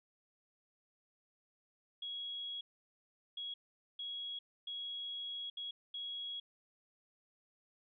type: tone bursts at uneven times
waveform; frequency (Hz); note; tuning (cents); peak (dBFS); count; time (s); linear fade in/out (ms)
sine; 3322; G#7; 0; -40; 6; 2.02-2.61 / 3.37-3.54 / 3.99-4.39 / 4.67-5.5 / 5.57-5.71 / 5.94-6.4; 5
effects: none